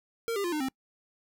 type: tone with pitch steps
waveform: square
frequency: 460 / 400.5 / 348.6 / 303.5 / 264.2 Hz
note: A#4 / G4 / F4 / D#4 / C4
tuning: -23 / +37 / -3 / -43 / +17 cents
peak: -29 dBFS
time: 0.28-0.685 s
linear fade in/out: 0 ms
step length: 81 ms
effects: noise-tail reverb RT60 0.1 s tail -26 dB re dry